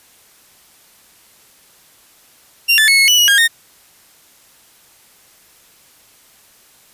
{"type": "tone with pitch steps", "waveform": "30% pulse", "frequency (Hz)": [2771, 1750, 2194, 2182, 2960, 2907, 1622, 1841], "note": ["F7", "A6", "C#7", "C#7", "F#7", "F#7", "G#6", "A#6"], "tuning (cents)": [-14, -10, -18, -28, 0, -31, -41, -22], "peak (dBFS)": -6, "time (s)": [2.68, 3.48], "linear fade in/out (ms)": 20, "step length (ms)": 100, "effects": ["white hiss -49 dBFS RMS until 6.93 s", "resampled to 32000 Hz"]}